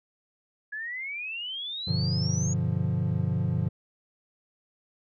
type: exponential sweep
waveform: sine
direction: up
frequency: 1675 to 6780 Hz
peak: -32 dBFS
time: 0.72-2.54 s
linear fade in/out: 10 ms
type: chord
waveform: triangle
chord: G dominant seventh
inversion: none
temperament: equal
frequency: 98 / 123.47 / 146.83 / 174.61 Hz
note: G2 / B2 / D3 / F3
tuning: 0 / 0 / 0 / 0 cents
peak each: -28 dBFS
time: 1.87-3.69 s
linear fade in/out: 10 ms
effects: none